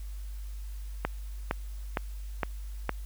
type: click train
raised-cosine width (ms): 0.5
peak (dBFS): -12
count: 5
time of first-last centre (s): 1.05-2.893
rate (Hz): 2.17
effects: added 50 Hz sine -36 dBFS peak until 3.05 s + white hiss -57 dBFS RMS until 3.05 s